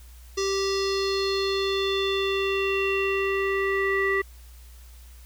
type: tone with low-pass filter sweep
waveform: square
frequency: 390.6 Hz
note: G4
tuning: 6 cents flat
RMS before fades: -25 dBFS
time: 0.37-4.22 s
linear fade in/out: 10 ms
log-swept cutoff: 5600 to 1900 Hz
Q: 5.1
effects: added 60 Hz sine -44 dBFS peak until 5.25 s + white hiss -55 dBFS RMS until 5.25 s